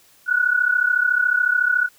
sine tone pair together, 1451.1 / 1485 Hz, F#6 / F#6, -34 / +6 cents, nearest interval unison, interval 40 cents, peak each -19 / -18 dBFS, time 0.26-1.89 s, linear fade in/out 50 ms, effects white hiss -54 dBFS RMS until 1.98 s

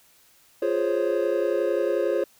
triangle chord, Db major seventh, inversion first, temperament equal, 349.2 / 415.3 / 523.3 / 554.4 Hz, F4 / Ab4 / C5 / Db5, 0 / 0 / 0 / 0 cents, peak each -25 dBFS, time 0.62-2.24 s, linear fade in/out 5 ms, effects white hiss -58 dBFS RMS until 2.39 s

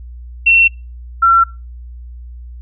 sine tone pair in turn, 2712 / 1356 Hz, E7 / E6, +49 / +49 cents, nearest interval octave, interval 1200 cents, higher first, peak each -6 dBFS, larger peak neither, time 0.46-0.68 / 1.22-1.44 s, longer neither, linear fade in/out 10 ms, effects noise-tail reverb RT60 0.3 s tail -25 dB re dry + added 60 Hz sine -29 dBFS peak until 2.61 s

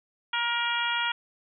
harmonic tone, 472.5 Hz, A#4, 23 cents sharp, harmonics 2 / 3 / 4 / 5 / 6 / 7, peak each -31 / -30 / -34 / -34 / -34 / -32 dBFS, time 0.33-1.12 s, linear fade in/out 5 ms, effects none

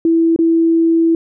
sine tone with dropouts, 329.9 Hz, E4, 1 cent sharp, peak -9 dBFS, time 0.05-1.15 s, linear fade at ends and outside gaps 2 ms, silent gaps 0.362-0.389 s, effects none

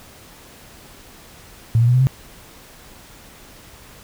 sine tone with pitch steps, 114 / 118.36 / 122.89 / 127.59 / 132.47 Hz, A#2 / A#2 / B2 / C3 / C3, -38 / +27 / -8 / -43 / +22 cents, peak -11 dBFS, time 1.75-2.07 s, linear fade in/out 0 ms, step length 64 ms, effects pink hiss -44 dBFS RMS until 4.03 s

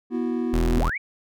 triangle chord, B suspended fourth, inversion none, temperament equal with one note detuned, 244 / 329.6 / 370 Hz, B3 / E4 / F#4, -21 / 0 / 0 cents, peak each -23 / -27 / -28 dBFS, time 0.1-0.83 s, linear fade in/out 50 ms
40% pulse tone, 41.2 Hz, E1, in tune, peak -19 dBFS, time 0.53-0.9 s, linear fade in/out 10 ms
sine linear sweep, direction up, 30.07 to 2349 Hz, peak -25 dBFS, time 0.76-0.98 s, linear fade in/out 10 ms
effects none

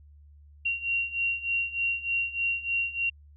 sine beating tone pair, 2752 / 2755.3 Hz, F7 / F7, -26 / -24 cents, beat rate 3.3 Hz, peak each -31 / -28 dBFS, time 0.65-3.1 s, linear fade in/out 10 ms, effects added 73 Hz sine -50 dBFS peak until 3.36 s

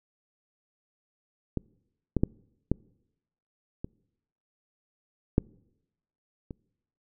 clicks, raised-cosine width 3 ms, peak -15 / -12 / -9 / -11 / -21 / -7 / -25 dBFS, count 7, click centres 1.573 / 2.167 / 2.235 / 2.716 / 3.845 / 5.381 / 6.508 s, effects noise-tail reverb RT60 0.9 s tail -26 dB re dry

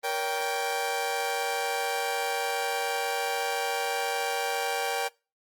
sawtooth chord, G diminished, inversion first, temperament just, 470.4 / 564.5 / 784 Hz, Bb4 / Db5 / G5, +16 / +31 / 0 cents, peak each -29 / -31 / -26 dBFS, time 0.03-5.09 s, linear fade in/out 20 ms, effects noise-tail reverb RT60 0.3 s tail -24 dB re dry + Opus 24 kbps

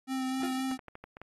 square tone with vibrato, 261.6 Hz, C4, in tune, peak -31 dBFS, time 0.07-0.78 s, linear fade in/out 50 ms, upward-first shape sine, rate 3.9 Hz, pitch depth 15 cents each way
35% pulse tone with exponential decay, 349.2 Hz, F4, in tune, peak -30 dBFS, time 0.43-0.6 s, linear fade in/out 2 ms, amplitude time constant 35 ms
violet noise, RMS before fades -47 dBFS, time 0.44-0.64 s, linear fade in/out 10 ms
clicks, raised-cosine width 0.5 ms, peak -29 dBFS, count 7, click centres 0.714 / 0.792 / 0.883 / 0.954 / 1.04 / 1.169 / 1.216 s
effects AAC 32 kbps

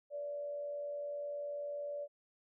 sine tone with frequency modulation, 579 Hz, D5, 25 cents flat, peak -38 dBFS, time 0.1-2.08 s, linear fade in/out 50 ms, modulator 89.7 Hz, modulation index 0.26, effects none

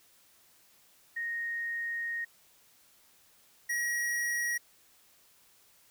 sine / square tone pair in turn, 1863 / 1903.2 Hz, A#6 / A#6, -2 / +35 cents, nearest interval unison, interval 37 cents, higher second, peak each -32 / -30 dBFS, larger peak second, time 1.16-2.25 / 3.69-4.58 s, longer first, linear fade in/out 10 ms, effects white hiss -63 dBFS RMS until 5.9 s

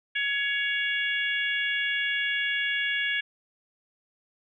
harmonic tone, 560 Hz, C#5, 18 cents sharp, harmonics 3 / 4 / 5 / 6, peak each -28 / -30 / -32 / -34 dBFS, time 0.15-3.21 s, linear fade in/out 10 ms, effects none

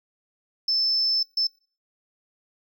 triangle tone bursts at uneven times, 5274 Hz, E8, in tune, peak -17 dBFS, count 2, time 0.68-1.23 / 1.37-1.47 s, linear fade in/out 5 ms, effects noise-tail reverb RT60 0.4 s tail -26 dB re dry + tanh soft clip ceiling -18 dBFS

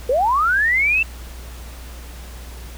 sine linear sweep, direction up, 466.2 to 2700 Hz, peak -14 dBFS, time 0.09-1.03 s, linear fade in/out 5 ms, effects added 60 Hz sine -33 dBFS peak until 2.77 s + pink hiss -41 dBFS RMS until 2.77 s

